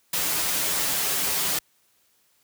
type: noise with comb filter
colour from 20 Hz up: white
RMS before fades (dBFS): -25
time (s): 0.13-1.59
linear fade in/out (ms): 5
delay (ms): 8.6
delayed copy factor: -0.65
effects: white hiss -65 dBFS RMS until 2.43 s + high-pass 60 Hz 12 dB/octave